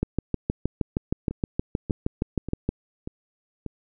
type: two click trains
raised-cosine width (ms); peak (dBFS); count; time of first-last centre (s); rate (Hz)
3; -10 / -19; 18 / 5; 0.03-2.69 / 1.31-3.663; 6.39 / 1.7
effects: none